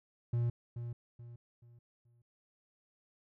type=tone with echo; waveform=triangle; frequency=118.9 Hz; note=A#2; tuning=35 cents sharp; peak=-27 dBFS; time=0.33-0.5 s; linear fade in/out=5 ms; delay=430 ms; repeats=4; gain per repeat=-9 dB; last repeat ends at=2.22 s; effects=none